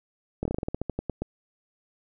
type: slowing click train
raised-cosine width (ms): 2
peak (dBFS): -15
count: 14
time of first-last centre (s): 0.43-1.22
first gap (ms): 23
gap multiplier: 1.15
effects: none